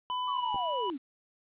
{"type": "tone with pitch glide", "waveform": "square", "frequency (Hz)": [1000, 984], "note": ["B5", "B5"], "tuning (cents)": [21, -7], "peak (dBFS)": -31, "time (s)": [0.1, 0.9], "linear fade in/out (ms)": 0, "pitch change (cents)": -28, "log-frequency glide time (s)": [0.31, 0.42]}
{"type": "linear sweep", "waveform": "sine", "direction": "down", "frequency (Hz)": [1174.7, 246.9], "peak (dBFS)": -33, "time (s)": [0.27, 0.98], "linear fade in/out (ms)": 20}
{"type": "clicks", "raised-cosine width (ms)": 2, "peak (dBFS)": [-28, -33], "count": 2, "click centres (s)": [0.545, 0.558]}
{"effects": ["resampled to 8000 Hz", "10-bit"]}